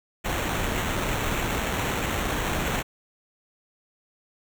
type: noise with sample-and-hold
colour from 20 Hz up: pink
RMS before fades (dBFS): -27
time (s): 0.24-2.83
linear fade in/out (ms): 20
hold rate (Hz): 4900
effects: none